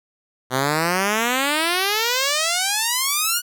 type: exponential sweep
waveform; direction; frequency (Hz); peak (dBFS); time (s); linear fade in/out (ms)
5% pulse; up; 125 to 1480; -7; 0.5-3.42; 50
effects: none